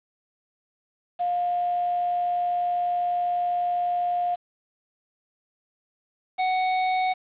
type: tone pair in turn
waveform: sine / square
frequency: 708 / 743.4 Hz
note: F5 / F#5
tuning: +23 / +8 cents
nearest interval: minor second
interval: 85 cents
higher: second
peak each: -22 dBFS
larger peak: neither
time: 1.19-4.36 / 6.38-7.14 s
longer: first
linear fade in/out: 20 ms
effects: resampled to 8000 Hz + 8-bit